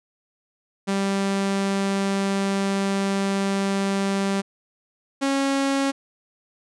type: tone pair in turn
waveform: sawtooth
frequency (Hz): 196.4 / 274.2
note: G3 / C#4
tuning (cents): +4 / -19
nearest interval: tritone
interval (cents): 577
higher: second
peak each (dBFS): -17 / -16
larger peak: second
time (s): 0.87-4.42 / 5.21-5.92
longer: first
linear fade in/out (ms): 20
effects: resampled to 22050 Hz